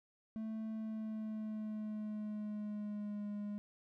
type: tone with pitch glide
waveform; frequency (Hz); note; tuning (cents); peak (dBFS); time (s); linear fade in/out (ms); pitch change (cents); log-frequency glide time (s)
triangle; 220 to 206.5; A3 to G#3; 0 to -10; -37; 0.36-3.58; 0; -110; 0.72-3.28
effects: none